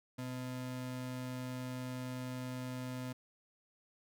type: ring-modulated tone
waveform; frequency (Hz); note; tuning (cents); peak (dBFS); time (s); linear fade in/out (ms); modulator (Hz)
square; 190.2; F#3; +48; -37; 0.18-3.13; 10; 65.2
effects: none